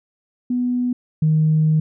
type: tone pair in turn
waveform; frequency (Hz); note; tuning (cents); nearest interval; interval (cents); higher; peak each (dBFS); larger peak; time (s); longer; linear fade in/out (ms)
sine; 246.9 / 155.93; B3 / D#3; 0 / +4; minor sixth; 796; first; -17 / -12; second; 0.5-0.93 / 1.22-1.8; second; 5
effects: tanh soft clip ceiling -8 dBFS